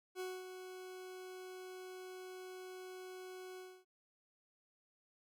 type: tone with ADSR envelope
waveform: 40% pulse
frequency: 370 Hz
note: F#4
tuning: in tune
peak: -39 dBFS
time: 0.15-3.85 s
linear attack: 51 ms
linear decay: 230 ms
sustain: -8 dB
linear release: 270 ms
effects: none